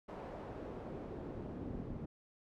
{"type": "noise with band-pass filter sweep", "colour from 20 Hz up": "brown", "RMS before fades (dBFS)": -45, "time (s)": [0.08, 2.06], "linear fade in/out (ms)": 10, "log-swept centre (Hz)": [700, 260], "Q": 0.99, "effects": []}